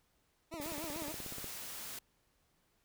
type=tone with vibrato; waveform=20% pulse; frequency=310 Hz; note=D#4; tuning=6 cents flat; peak=-37 dBFS; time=0.51-1.13 s; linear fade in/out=20 ms; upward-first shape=triangle; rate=6.8 Hz; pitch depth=180 cents each way
type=click train; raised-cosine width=2 ms; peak=-33 dBFS; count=16; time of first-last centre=0.54-1.444 s; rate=16.6 Hz
type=noise; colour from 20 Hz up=white; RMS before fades=-45 dBFS; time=0.61-1.99 s; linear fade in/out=5 ms
effects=pink hiss -75 dBFS RMS until 2.84 s